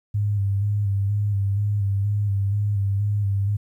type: tone with vibrato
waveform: sine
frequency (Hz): 101.1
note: G#2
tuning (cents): -46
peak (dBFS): -19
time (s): 0.14-3.57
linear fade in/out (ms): 10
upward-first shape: square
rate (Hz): 2.1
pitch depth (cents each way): 35
effects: 10-bit